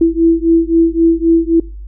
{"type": "beating tone pair", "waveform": "sine", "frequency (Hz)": [329.6, 333.4], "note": ["E4", "E4"], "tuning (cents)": [0, 20], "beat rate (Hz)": 3.8, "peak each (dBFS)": -11, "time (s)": [0.01, 1.6], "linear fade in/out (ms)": 5, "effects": ["noise-tail reverb RT60 0.4 s tail -23 dB re dry", "added 50 Hz sine -26 dBFS peak until 1.87 s"]}